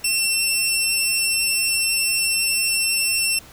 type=tone; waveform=15% pulse; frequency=2702 Hz; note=E7; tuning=42 cents sharp; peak=-11 dBFS; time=0.04-3.39 s; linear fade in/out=5 ms; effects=pink hiss -45 dBFS RMS until 3.52 s